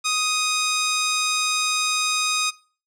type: tone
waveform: 10% pulse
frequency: 1248 Hz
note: D#6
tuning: 5 cents sharp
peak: -12 dBFS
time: 0.04-2.51 s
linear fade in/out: 20 ms
effects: noise-tail reverb RT60 0.4 s tail -21 dB re dry + low-pass 12000 Hz 12 dB/octave